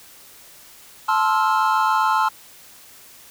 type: chord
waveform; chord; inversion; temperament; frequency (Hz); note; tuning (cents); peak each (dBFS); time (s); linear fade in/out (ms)
triangle; F major seventh; first; just; 873.1 / 1047.7 / 1309.6 / 1396.9; A5 / C6 / E6 / F6; -14 / +2 / -12 / 0; -18 / -19 / -21 / -23; 1.08-2.29; 10
effects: white hiss -46 dBFS RMS until 3.3 s